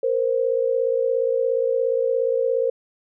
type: tone pair together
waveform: sine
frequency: 466.2 / 523.3 Hz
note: A#4 / C5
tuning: 0 / 0 cents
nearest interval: major second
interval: 200 cents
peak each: -21 dBFS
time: 0.03-2.7 s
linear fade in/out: 5 ms
effects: none